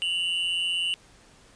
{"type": "tone pair together", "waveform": "triangle", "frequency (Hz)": [2784, 2960], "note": ["F7", "F#7"], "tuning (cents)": [-6, 0], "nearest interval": "minor second", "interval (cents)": 106, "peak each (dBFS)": [-27, -25], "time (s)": [0.02, 0.94], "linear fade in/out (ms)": 0, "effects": ["pink hiss -55 dBFS RMS until 1.55 s", "resampled to 22050 Hz"]}